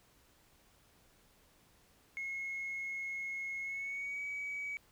sine tone with pitch glide, 2169 to 2273 Hz, C#7 to C#7, -38 to +43 cents, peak -36 dBFS, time 2.17-4.77 s, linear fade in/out 0 ms, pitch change +81 cents, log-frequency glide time 3.62-4.22 s, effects tanh soft clip ceiling -34 dBFS + pink hiss -67 dBFS RMS until 4.91 s

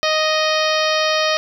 harmonic tone, 622.3 Hz, D#5, in tune, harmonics 1 / 2 / 3 / 4 / 5 / 6 / 7 / 8 / 9, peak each -19 / -22 / -24 / -25 / -26 / -27 / -27 / -28 / -29 dBFS, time 0.03-1.37 s, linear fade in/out 0 ms, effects 8-bit

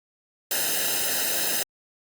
white noise with comb filter, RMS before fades -25 dBFS, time 0.51-1.63 s, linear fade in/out 2 ms, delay 0.88 ms, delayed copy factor -0.85, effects Opus 48 kbps

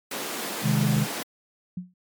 pink high-pass noise, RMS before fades -32 dBFS, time 0.11-1.23 s, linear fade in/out 5 ms, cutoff 220 Hz, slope 24 dB/octave
sine chord, Ab major, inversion first, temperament equal, 130.81 / 155.56 / 207.7 Hz, C3 / Eb3 / Ab3, 0 / 0 / 0 cents, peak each -24 dBFS, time 0.62-1.07 s, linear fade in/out 50 ms
click, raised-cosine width 2 ms, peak -24 dBFS, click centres 0.968 s
sine tone with exponential decay, 180.6 Hz, F#3, 42 cents flat, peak -26 dBFS, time 1.77-1.94 s, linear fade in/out 5 ms, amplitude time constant 36 ms
effects MP3 96 kbps

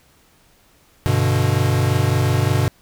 square chord, G major, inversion none, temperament equal, 98 / 123.47 / 146.83 Hz, G2 / B2 / D3, 0 / 0 / 0 cents, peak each -20 / -19 / -23 dBFS, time 1.06-2.68 s, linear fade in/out 0 ms, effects pink hiss -55 dBFS RMS until 2.81 s

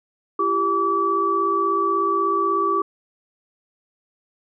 sine tone cluster, 339.8 / 396.2 / 1151 Hz, F4 / G4 / D6, -47 / +18 / -35 cents, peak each -26 / -24 / -19 dBFS, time 0.39-2.82 s, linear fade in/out 5 ms, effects none

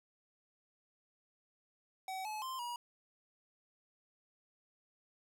square tone with pitch steps, 758 / 857 / 1045 / 960 Hz, F#5 / A5 / C6 / B5, +42 / -46 / -2 / -49 cents, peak -40 dBFS, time 2.08-2.76 s, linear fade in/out 2 ms, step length 170 ms, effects none

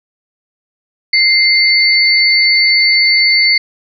sine tone pair together, 2093 / 4496 Hz, C7 / C#8, 0 / +24 cents, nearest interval octave + minor second, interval 1324 cents, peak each -10 dBFS, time 1.13-3.58 s, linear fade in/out 5 ms, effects none

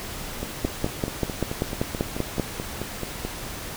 two click trains, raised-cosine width 2 ms, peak -9 / -15 dBFS, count 10 / 14, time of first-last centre 0.65-2.398 / 0.43-3.25 s, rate 5.15 / 4.61 Hz, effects pink hiss -35 dBFS RMS until 3.76 s

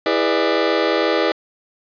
sawtooth chord, E dominant seventh, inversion none, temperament just, 329.6 / 412 / 494.4 / 593.3 Hz, E4 / G#4 / B4 / D5, 0 / -14 / +2 / +18 cents, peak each -17 dBFS, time 0.06-1.32 s, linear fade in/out 2 ms, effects resampled to 11025 Hz + 8-bit

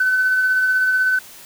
sine tone with tremolo, 1514 Hz, F#6, 39 cents sharp, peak -12 dBFS, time 0-1.19 s, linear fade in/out 5 ms, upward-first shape sine, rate 16 Hz, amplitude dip 30%, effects tanh soft clip ceiling -9 dBFS + white hiss -41 dBFS RMS until 1.45 s

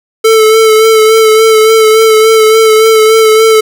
square tone with vibrato, 440 Hz, A4, in tune, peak -3 dBFS, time 0.24-3.61 s, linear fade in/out 10 ms, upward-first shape sine, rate 3.5 Hz, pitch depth 26 cents each way, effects none

